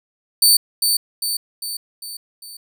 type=tone with echo; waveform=20% pulse; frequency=4555 Hz; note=C#8; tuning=46 cents sharp; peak=-4 dBFS; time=0.42-0.57 s; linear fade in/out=5 ms; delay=400 ms; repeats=5; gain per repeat=-5 dB; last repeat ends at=2.57 s; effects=none